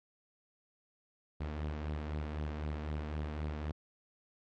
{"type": "tone with flanger", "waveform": "sawtooth", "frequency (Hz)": 75.6, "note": "D#2", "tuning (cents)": -49, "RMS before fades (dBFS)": -38, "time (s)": [1.4, 3.72], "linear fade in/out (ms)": 10, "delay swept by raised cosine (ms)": [0.21, 4.51], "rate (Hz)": 3.9, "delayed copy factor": 0.5, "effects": ["low-pass 3000 Hz 12 dB/octave", "MP3 64 kbps"]}